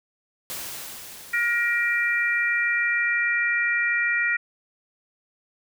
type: noise with exponential decay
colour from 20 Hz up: white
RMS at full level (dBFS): -32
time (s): 0.5-3.31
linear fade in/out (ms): 0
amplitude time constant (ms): 610
type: harmonic tone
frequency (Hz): 473.5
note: A#4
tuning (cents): +27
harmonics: 3 / 4 / 5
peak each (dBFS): -27 / -22 / -27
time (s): 1.33-4.37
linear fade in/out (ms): 10
effects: none